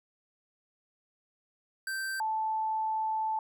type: tone pair in turn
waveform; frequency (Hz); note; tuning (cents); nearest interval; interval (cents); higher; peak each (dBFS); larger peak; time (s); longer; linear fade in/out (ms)
square / sine; 1561 / 876.1; G6 / A5; -8 / -8; minor seventh; 1000; first; -33 / -28; second; 1.87-2.2 / 2.2-3.39; second; 2
effects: none